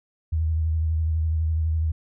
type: tone with vibrato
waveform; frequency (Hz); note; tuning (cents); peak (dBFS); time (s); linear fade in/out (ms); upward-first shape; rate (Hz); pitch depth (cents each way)
sine; 79.8; D#2; +44; -20; 0.32-1.92; 10; sine; 12; 39
effects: none